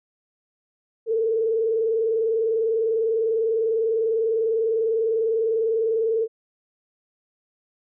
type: tone with vibrato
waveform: sine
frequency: 448.5 Hz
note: A4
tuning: 33 cents sharp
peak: -19 dBFS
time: 1.06-6.28 s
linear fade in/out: 50 ms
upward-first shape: square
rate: 20 Hz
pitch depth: 47 cents each way
effects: none